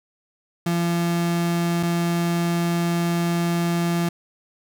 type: tone pair in turn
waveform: 35% pulse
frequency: 170.9 / 170.9 Hz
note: F3 / F3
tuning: -37 / -37 cents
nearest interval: unison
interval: 0 cents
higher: neither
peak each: -18 dBFS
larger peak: neither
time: 0.66-1.83 / 1.83-4.09 s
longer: second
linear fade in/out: 5 ms
effects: none

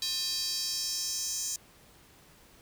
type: tone with high-pass filter sweep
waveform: square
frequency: 356.6 Hz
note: F4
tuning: 36 cents sharp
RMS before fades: -33 dBFS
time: 0.02-1.56 s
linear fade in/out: 2 ms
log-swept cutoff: 4200 to 6400 Hz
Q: 4.3
effects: pink hiss -58 dBFS RMS until 2.61 s

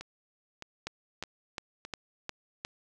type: two click trains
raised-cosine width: 0.2 ms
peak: -18 / -24 dBFS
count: 6 / 4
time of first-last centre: 0.87-2.649 / 0.01-1.85 s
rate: 2.81 / 1.63 Hz
effects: none

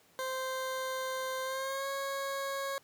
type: tone with pitch glide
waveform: 20% pulse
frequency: 521 to 549.4 Hz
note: C5 to C#5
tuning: -7 to -16 cents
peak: -29 dBFS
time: 0.19-2.78 s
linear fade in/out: 0 ms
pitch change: +91 cents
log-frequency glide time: 1.43-1.87 s
effects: pink hiss -64 dBFS RMS until 2.83 s + high-pass 150 Hz 12 dB/octave

